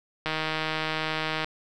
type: click train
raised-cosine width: 0.3 ms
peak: -12 dBFS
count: 187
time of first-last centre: 0.26-1.445 s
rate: 157 Hz
effects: none